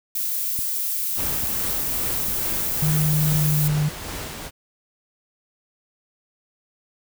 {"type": "noise", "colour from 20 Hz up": "violet", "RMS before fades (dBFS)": -25, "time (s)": [0.15, 3.68], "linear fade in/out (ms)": 5}
{"type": "click train", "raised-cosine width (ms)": 5, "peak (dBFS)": -22, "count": 4, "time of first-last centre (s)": [0.59, 3.132], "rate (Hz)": 1.18}
{"type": "noise with tremolo", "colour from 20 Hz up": "pink", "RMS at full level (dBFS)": -31, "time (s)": [1.15, 4.51], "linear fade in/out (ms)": 50, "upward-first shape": "sine", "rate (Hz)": 2.4, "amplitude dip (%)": 35}
{"type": "tone with pitch glide", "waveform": "sine", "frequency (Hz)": [153.6, 150.01], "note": ["D#3", "D3"], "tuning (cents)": [-22, 37], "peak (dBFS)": -18, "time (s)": [2.82, 3.89], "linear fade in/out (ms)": 5, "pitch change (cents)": -41, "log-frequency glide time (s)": [2.97, 3.7]}
{"effects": []}